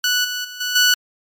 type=tone with level steps; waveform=15% pulse; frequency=1480 Hz; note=F#6; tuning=in tune; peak=-9 / -16 / -25 / -14 / -5 dBFS; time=0.04-0.94 s; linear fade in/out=2 ms; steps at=0.24 / 0.44 / 0.6 / 0.75 s; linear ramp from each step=10 ms; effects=MP3 64 kbps

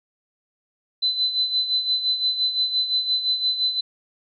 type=tone with tremolo; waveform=sine; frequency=4025 Hz; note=B7; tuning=32 cents sharp; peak=-17 dBFS; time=1.02-3.81 s; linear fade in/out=10 ms; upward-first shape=sine; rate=5.8 Hz; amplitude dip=65%; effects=none

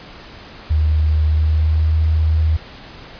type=tone with pitch glide; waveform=sine; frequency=77 to 78.98 Hz; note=D#2 to D#2; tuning=-17 to +26 cents; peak=-12 dBFS; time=0.7-2.57 s; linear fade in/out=10 ms; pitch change=+43 cents; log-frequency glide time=1.24-1.96 s; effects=pink hiss -38 dBFS RMS until 3.19 s + resampled to 11025 Hz

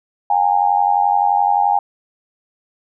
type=tone with amplitude modulation; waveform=sine; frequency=815 Hz; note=G#5; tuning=33 cents flat; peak=-8 dBFS; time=0.3-1.79 s; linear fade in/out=5 ms; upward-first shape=sine; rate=91.6 Hz; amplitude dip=90%; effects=none

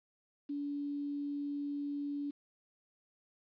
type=tone with quantisation; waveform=sine; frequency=286.9 Hz; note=D4; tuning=40 cents flat; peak=-35 dBFS; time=0.49-2.31 s; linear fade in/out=10 ms; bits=10; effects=resampled to 11025 Hz

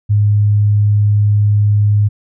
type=tone; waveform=sine; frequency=103.83 Hz; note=G#2; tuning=in tune; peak=-8 dBFS; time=0.09-2.09 s; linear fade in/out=20 ms; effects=none

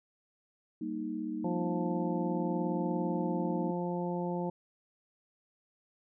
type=chord; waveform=sine; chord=Eb major; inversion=first; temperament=equal; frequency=196 / 233.1 / 311.1 Hz; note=G3 / Bb3 / Eb4; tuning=0 / 0 / 0 cents; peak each=-41 / -38 / -36 dBFS; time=0.81-3.71 s; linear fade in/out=5 ms
type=harmonic tone; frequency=175.9 Hz; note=F3; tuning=13 cents sharp; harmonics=1 / 2 / 3 / 4 / 5; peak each=-34 / -37 / -39 / -44 / -40 dBFS; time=1.44-4.5 s; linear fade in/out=5 ms
effects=none

